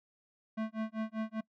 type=tone with tremolo; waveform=square; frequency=220 Hz; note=A3; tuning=in tune; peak=-32 dBFS; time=0.57-1.41 s; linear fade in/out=10 ms; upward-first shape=sine; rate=5.1 Hz; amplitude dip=100%; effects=noise-tail reverb RT60 0.1 s tail -23 dB re dry + low-pass 2000 Hz 12 dB/octave